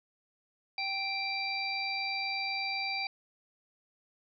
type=harmonic tone; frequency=784 Hz; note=G5; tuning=in tune; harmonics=1 / 3 / 5 / 6; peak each=-38 / -34 / -44 / -37 dBFS; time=0.78-3.07 s; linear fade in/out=2 ms; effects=none